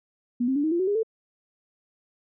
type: tone with pitch steps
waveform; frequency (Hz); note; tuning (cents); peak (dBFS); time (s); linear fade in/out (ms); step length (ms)
sine; 242.7 / 264.7 / 288.6 / 314.7 / 343.2 / 374.3 / 408.2 / 445.1; B3 / C4 / D4 / D#4 / F4 / F#4 / G#4 / A4; -30 / +20 / -30 / +20 / -30 / +20 / -30 / +20; -21; 0.4-1.032; 10; 79
effects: none